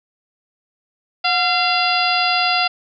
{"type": "harmonic tone with a mistuned harmonic", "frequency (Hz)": 688, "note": "F5", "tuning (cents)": -26, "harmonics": [1, 2, 3, 4, 5, 6, 7], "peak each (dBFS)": [-20, -22, -26, -21, -26, -26, -22], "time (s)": [1.24, 2.68], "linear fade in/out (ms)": 10, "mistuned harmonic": 1, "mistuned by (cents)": 97, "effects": []}